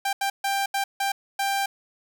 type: tone bursts at uneven times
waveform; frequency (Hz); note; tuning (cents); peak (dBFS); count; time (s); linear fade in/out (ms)
sawtooth; 790; G5; +13; -19; 6; 0.05-0.13 / 0.21-0.3 / 0.44-0.66 / 0.74-0.84 / 1-1.12 / 1.39-1.66; 5
effects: none